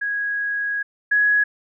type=tone pair in turn; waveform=sine; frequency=1655 / 1674.2 Hz; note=G#6 / G#6; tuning=-6 / +13 cents; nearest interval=unison; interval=19 cents; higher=second; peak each=-21 / -14 dBFS; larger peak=second; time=0.01-0.83 / 1.11-1.44 s; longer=first; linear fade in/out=10 ms; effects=none